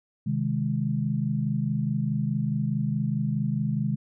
sine chord, Ab major, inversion first, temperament equal, 130.81 / 155.56 / 207.7 Hz, C3 / Eb3 / Ab3, 0 / 0 / 0 cents, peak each -28 dBFS, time 0.26-3.96 s, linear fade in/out 10 ms, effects none

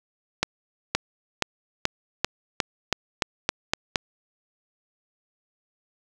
accelerating click train, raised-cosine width 0.2 ms, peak -3 dBFS, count 11, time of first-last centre 0.43-3.958 s, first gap 520 ms, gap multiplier 0.91, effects none

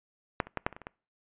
clicks, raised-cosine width 0.5 ms, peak -11 / -28 / -15 / -11 / -29 / -28 / -30 / -22 dBFS, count 8, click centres 0.402 / 0.47 / 0.573 / 0.665 / 0.727 / 0.765 / 0.817 / 0.869 s, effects noise-tail reverb RT60 0.4 s tail -26 dB re dry + resampled to 8000 Hz

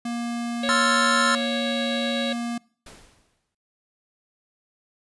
square tone, 236.3 Hz, A#3, 24 cents sharp, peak -27 dBFS, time 0.05-2.58 s, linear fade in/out 5 ms
harmonic tone, 554 Hz, C#5, 1 cent flat, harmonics 1 / 3 / 4 / 5 / 6 / 7 / 8, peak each -28 / -34 / -37 / -38 / -38 / -30 / -42 dBFS, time 0.63-2.33 s, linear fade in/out 5 ms
square chord, F major seventh, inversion second, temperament equal, 1046.5 / 1318.5 / 1396.9 / 1760 Hz, C6 / E6 / F6 / A6, 0 / 0 / 0 / 0 cents, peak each -27 / -25 / -25 / -26 dBFS, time 0.69-1.35 s, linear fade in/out 0 ms
pink noise with exponential decay, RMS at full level -42 dBFS, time 2.86-3.55 s, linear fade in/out 5 ms, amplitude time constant 150 ms
effects noise-tail reverb RT60 0.5 s tail -24 dB re dry + resampled to 24000 Hz

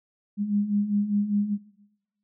sine beating tone pair, 201.5 / 206.5 Hz, G3 / G#3, +48 / -10 cents, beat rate 5 Hz, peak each -29 / -23 dBFS, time 0.37-1.58 s, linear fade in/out 50 ms, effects noise-tail reverb RT60 1.0 s tail -18 dB re dry

